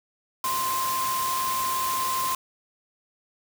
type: tone in noise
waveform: sine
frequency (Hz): 1045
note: C6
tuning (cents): -2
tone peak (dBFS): -25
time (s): 0.44-2.35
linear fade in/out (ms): 2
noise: white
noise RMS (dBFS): -31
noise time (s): 0.44-2.35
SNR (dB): +3
effects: none